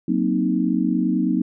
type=chord; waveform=sine; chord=C half-diminished seventh; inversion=second; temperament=equal; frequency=185 / 233.1 / 261.6 / 311.1 Hz; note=Gb3 / Bb3 / C4 / Eb4; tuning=0 / 0 / 0 / 0 cents; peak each=-23 dBFS; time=0.08-1.42 s; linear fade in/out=5 ms; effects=none